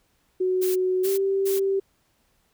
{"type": "tone with pitch glide", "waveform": "sine", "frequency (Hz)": [370, 389.7], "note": ["F#4", "G4"], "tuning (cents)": [0, -10], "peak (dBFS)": -20, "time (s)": [0.4, 1.8], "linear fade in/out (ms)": 10, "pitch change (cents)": 90, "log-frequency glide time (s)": [1.03, 1.08]}
{"type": "noise bursts", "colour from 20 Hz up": "blue", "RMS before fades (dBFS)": -32, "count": 3, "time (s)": [0.61, 1.6], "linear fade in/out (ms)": 20, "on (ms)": 150, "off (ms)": 270}
{"effects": ["pink hiss -67 dBFS RMS until 2.53 s"]}